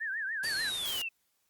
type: tone with vibrato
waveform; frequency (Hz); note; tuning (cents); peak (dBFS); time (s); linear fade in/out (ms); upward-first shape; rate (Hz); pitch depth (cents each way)
sine; 1689; G#6; +29; -32; 0-0.71; 20; triangle; 6.8; 190
type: noise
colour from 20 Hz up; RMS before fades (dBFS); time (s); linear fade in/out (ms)
white; -38; 0.43-1.02; 5
type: linear sweep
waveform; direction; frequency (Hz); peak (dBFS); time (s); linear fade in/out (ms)
sine; down; 4699 to 2600; -33; 0.44-1.09; 10
effects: white hiss -75 dBFS RMS until 1.49 s + Opus 32 kbps